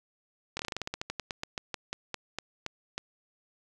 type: slowing click train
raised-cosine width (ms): 0.2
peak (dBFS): -16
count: 22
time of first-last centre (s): 0.57-2.98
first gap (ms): 23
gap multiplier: 1.14
effects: none